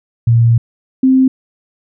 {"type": "tone pair in turn", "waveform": "sine", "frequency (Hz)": [116.54, 261.6], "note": ["A#2", "C4"], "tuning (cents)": [0, 0], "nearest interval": "octave + major second", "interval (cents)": 1400, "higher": "second", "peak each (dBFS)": -6, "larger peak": "neither", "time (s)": [[0.27, 0.58], [1.03, 1.28]], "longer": "first", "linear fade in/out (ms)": 5, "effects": []}